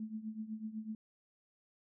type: tone with tremolo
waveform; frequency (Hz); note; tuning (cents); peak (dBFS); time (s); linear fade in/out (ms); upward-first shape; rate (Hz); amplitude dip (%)
sine; 218; A3; -16; -36; 0-0.95; 2; triangle; 8; 85
effects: none